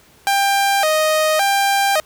sawtooth tone with vibrato, 703 Hz, F5, 11 cents sharp, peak -10 dBFS, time 0.27-2 s, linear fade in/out 0 ms, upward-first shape square, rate 0.89 Hz, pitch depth 210 cents each way, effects pink hiss -50 dBFS RMS until 2.05 s + high-pass 60 Hz 12 dB/octave

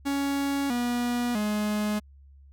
45% pulse tone with pitch steps, 279.3 / 242.2 / 210.4 Hz, C#4 / B3 / G#3, +13 / -34 / +23 cents, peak -25 dBFS, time 0.05-2 s, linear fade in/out 20 ms, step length 650 ms, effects added 69 Hz sine -49 dBFS peak until 2.52 s

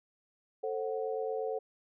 sine chord, F# diminished, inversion first, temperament just, 444 / 532.8 / 740 Hz, A4 / C5 / F#5, +16 / +31 / 0 cents, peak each -34 / -37 / -40 dBFS, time 0.63-1.59 s, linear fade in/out 10 ms, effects none

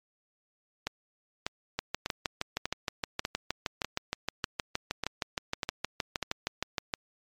two click trains, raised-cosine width 0.2 ms, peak -13 / -12 dBFS, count 10 / 34, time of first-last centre 0.87-6.227 / 1.79-6.938 s, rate 1.68 / 6.41 Hz, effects MP3 96 kbps

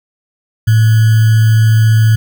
sine tone with sample-and-hold, 110.7 Hz, A2, 11 cents sharp, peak -5 dBFS, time 0.67-2.16 s, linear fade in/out 10 ms, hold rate 1575 Hz, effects none

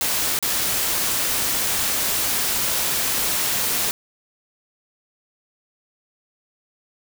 white noise with dropouts, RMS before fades -22 dBFS, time 0.01-3.91 s, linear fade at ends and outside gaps 1 ms, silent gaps 0.39-0.426 s, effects none

